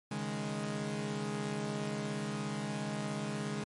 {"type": "chord", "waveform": "sawtooth", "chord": "C# suspended second", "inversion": "none", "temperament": "equal", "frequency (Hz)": [138.59, 155.56, 207.7], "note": ["C#3", "D#3", "G#3"], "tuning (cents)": [0, 0, 0], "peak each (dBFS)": [-37, -37, -33], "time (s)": [0.11, 3.64], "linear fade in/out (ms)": 5, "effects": ["MP3 48 kbps"]}